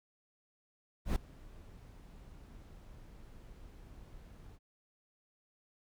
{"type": "noise with ADSR envelope", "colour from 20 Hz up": "brown", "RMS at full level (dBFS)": -29, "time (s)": [1.05, 4.59], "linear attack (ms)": 110, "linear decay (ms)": 3, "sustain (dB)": -24, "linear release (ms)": 45, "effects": []}